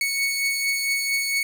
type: beating tone pair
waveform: sawtooth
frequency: 2217 / 2221.4 Hz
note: C#7 / C#7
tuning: 0 / +3 cents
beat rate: 4.4 Hz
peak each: -19 / -27 dBFS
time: 0.01-1.43 s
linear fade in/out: 2 ms
effects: none